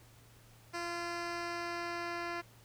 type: tone with low-pass filter sweep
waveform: 10% pulse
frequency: 344.2 Hz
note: F4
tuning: 25 cents flat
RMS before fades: -39 dBFS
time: 0.73-2.42 s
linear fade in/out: 20 ms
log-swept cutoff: 6700 to 3700 Hz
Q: 1
effects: added 115 Hz sine -60 dBFS peak until 2.64 s + pink hiss -62 dBFS RMS until 2.64 s